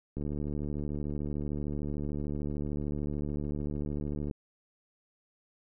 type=click train; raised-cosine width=3 ms; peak=-23 dBFS; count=305; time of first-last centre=0.17-4.312 s; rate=73.4 Hz; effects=none